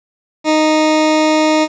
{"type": "tone", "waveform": "20% pulse", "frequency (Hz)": 310, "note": "D#4", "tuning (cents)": -6, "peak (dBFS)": -5, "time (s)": [0.44, 1.68], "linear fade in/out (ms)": 50, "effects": ["resampled to 16000 Hz", "7-bit"]}